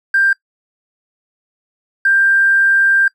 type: tone pair in turn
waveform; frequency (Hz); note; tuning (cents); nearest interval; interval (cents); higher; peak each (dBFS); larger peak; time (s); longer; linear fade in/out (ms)
triangle; 1585 / 1585; G6 / G6; +19 / +19; unison; 0; neither; -6 / -5; second; 0.14-0.33 / 2.05-3.08; second; 5
effects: noise-tail reverb RT60 0.1 s tail -24 dB re dry + tanh soft clip ceiling -7 dBFS